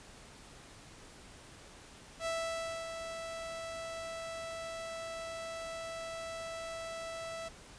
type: tone with ADSR envelope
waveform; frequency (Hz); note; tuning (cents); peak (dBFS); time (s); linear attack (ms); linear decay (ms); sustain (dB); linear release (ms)
sawtooth; 659.3; E5; 0; -29; 2.19-7.49; 71; 600; -7; 13
effects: pink hiss -54 dBFS RMS until 7.78 s + resampled to 22050 Hz